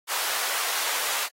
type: high-pass noise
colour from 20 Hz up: pink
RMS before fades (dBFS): -28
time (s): 0.07-1.29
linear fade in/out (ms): 50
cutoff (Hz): 810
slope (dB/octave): 12
effects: high-pass 400 Hz 12 dB/octave + AAC 48 kbps